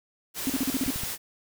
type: noise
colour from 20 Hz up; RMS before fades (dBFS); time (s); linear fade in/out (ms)
white; -33; 0.34-1.18; 50
type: tone bursts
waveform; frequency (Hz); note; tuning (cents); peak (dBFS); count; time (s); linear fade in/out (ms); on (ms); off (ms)
sine; 265.7; C4; +27; -23; 7; 0.47-0.905; 0; 27; 41
type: clicks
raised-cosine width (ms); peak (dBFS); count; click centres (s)
5; -23; 3; 0.864 / 0.96 / 1.035
effects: none